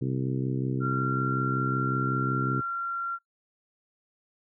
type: harmonic tone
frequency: 65.41 Hz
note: C2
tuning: in tune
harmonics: 2 / 3 / 4 / 5 / 6 / 7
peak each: -28 / -36 / -33 / -35 / -38 / -43 dBFS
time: 0.01-2.61 s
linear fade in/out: 10 ms
type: tone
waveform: sine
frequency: 1374 Hz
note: F6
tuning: 29 cents flat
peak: -28 dBFS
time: 0.8-3.19 s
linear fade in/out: 50 ms
effects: noise-tail reverb RT60 0.1 s tail -21 dB re dry